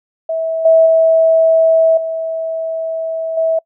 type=tone with level steps; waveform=sine; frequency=650 Hz; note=E5; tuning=24 cents flat; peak=-15 / -5 / -7 / -17 / -11 dBFS; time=0.29-3.59 s; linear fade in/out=5 ms; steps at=0.65 / 0.86 / 1.97 / 3.37 s; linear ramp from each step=5 ms; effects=noise-tail reverb RT60 0.1 s tail -26 dB re dry